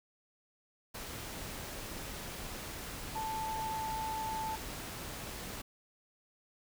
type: tone in noise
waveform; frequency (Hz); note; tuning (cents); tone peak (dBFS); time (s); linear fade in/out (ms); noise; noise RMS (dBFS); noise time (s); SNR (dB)
sine; 880; A5; 0; -35; 3.15-4.56; 10; pink; -43; 0.94-5.62; +5
effects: none